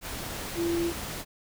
sine tone in noise, 339.6 Hz, F4, 48 cents flat, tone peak -25 dBFS, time 0.55-0.93 s, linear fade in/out 50 ms, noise pink, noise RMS -36 dBFS, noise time 0.01-1.25 s, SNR +8 dB, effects none

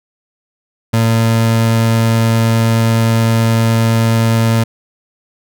30% pulse tone, 113.7 Hz, A#2, 43 cents flat, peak -7 dBFS, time 0.93-4.64 s, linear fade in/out 10 ms, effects none

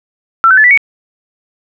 sine tone with pitch steps, 1343 / 1525 / 1731.6 / 1966.3 / 2233 Hz, E6 / G6 / A6 / B6 / C#7, +32 / -48 / -28 / -8 / +12 cents, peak -3 dBFS, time 0.44-0.775 s, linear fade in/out 0 ms, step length 67 ms, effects none

